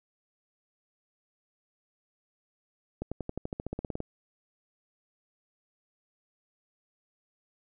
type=accelerating click train; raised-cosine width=2 ms; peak=-20 dBFS; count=15; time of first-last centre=3.02-4.004 s; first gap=96 ms; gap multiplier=0.95; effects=none